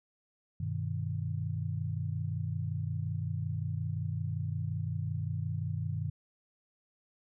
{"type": "chord", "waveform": "sine", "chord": "G augmented", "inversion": "none", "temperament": "equal", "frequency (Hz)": [98, 123.47, 155.56], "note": ["G2", "B2", "D#3"], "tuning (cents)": [0, 0, 0], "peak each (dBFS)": [-35, -37, -36], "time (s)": [0.6, 6.1], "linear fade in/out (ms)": 5, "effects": []}